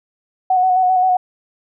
sine tone with vibrato, 740 Hz, F#5, in tune, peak -11 dBFS, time 0.5-1.17 s, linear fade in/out 5 ms, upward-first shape square, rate 7.6 Hz, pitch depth 23 cents each way, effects none

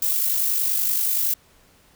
violet noise with amplitude modulation, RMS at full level -20 dBFS, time 0.02-1.34 s, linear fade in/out 5 ms, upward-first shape sine, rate 50.6 Hz, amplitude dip 40%, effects pink hiss -56 dBFS RMS until 1.95 s

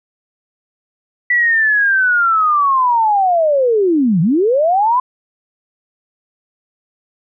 sine linear two-way sweep, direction down then up, 1970 to 152.7 to 1029 Hz, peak -10 dBFS, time 1.3-5 s, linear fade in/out 5 ms, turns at 4.21 s, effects none

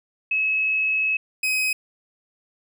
sine / 40% pulse tone pair in turn, 2577 / 2527 Hz, E7 / D#7, -40 / +26 cents, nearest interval unison, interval 34 cents, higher first, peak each -19 dBFS, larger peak neither, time 0.31-1.17 / 1.43-1.73 s, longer first, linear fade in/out 5 ms, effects none

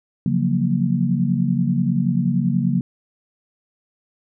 sine chord, Gb major seventh, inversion second, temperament equal, 138.59 / 174.61 / 185 / 233.1 Hz, Db3 / F3 / Gb3 / Bb3, 0 / 0 / 0 / 0 cents, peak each -22 dBFS, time 0.26-2.81 s, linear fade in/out 2 ms, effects none

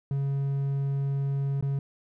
triangle tone with dropouts, 138.59 Hz, C#3, in tune, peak -23 dBFS, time 0.11-1.79 s, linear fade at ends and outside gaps 2 ms, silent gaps 1.61-1.625 s, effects none

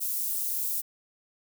white high-pass noise, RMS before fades -30 dBFS, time 0-0.82 s, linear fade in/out 20 ms, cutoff 11000 Hz, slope 12 dB/octave, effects none

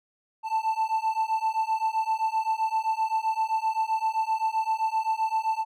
triangle beating tone pair, 880 / 887.7 Hz, A5 / A5, 0 / +15 cents, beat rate 7.7 Hz, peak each -25 dBFS, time 0.43-5.65 s, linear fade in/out 50 ms, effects none

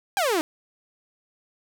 sawtooth exponential sweep, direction down, 833 to 296.9 Hz, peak -17 dBFS, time 0.17-0.41 s, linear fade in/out 0 ms, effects none

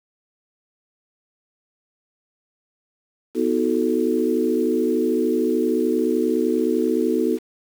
sine chord, B dominant seventh, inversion none, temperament equal with one note detuned, 246.9 / 316.6 / 370 / 440 Hz, B3 / D#4 / F#4 / A4, 0 / +30 / 0 / 0 cents, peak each -23 dBFS, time 3.34-7.39 s, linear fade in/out 50 ms, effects 7-bit

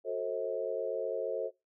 sine chord, F# diminished seventh, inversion none, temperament just, 370 / 444 / 532.8 / 639.4 Hz, F#4 / A4 / C5 / Eb5, 0 / +16 / +31 / +47 cents, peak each -40 / -35 / -35 / -39 dBFS, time 0.04-1.51 s, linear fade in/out 50 ms, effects noise-tail reverb RT60 0.2 s tail -19 dB re dry

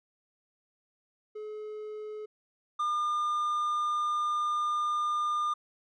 triangle tone pair in turn, 426.5 / 1206.3 Hz, G#4 / D6, +46 / +46 cents, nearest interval octave + tritone, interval 1800 cents, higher second, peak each -35 / -25 dBFS, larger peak second, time 1.35-2.26 / 2.79-5.54 s, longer second, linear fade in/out 10 ms, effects resampled to 22050 Hz

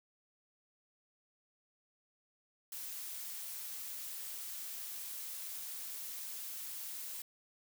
blue noise, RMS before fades -44 dBFS, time 2.72-7.22 s, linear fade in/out 2 ms, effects none

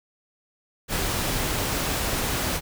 pink noise, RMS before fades -26 dBFS, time 0.88-2.61 s, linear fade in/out 50 ms, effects none

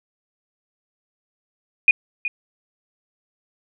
sine tone with echo, 2460 Hz, D#7, 20 cents flat, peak -8 dBFS, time 1.88-1.91 s, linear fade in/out 2 ms, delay 370 ms, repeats 1, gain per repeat -13 dB, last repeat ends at 2.28 s, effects none

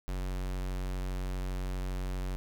square tone, 46.25 Hz, F#1, in tune, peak -33 dBFS, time 0.08-2.36 s, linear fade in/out 0 ms, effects none

